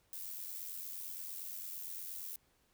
violet noise with amplitude modulation, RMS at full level -42 dBFS, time 0.13-2.36 s, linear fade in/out 0 ms, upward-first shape sine, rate 88.7 Hz, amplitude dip 55%, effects pink hiss -73 dBFS RMS until 2.73 s

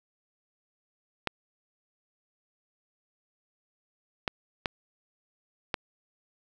clicks, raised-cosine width 0.3 ms, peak -11 dBFS, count 4, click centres 1.273 / 4.278 / 4.658 / 5.742 s, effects 8-bit

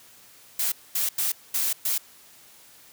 blue noise bursts at uneven times, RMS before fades -25 dBFS, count 5, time 0.59-0.72 / 0.95-1.09 / 1.18-1.32 / 1.54-1.73 / 1.85-1.98 s, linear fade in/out 5 ms, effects white hiss -52 dBFS RMS until 2.92 s + high-pass 60 Hz 12 dB/octave

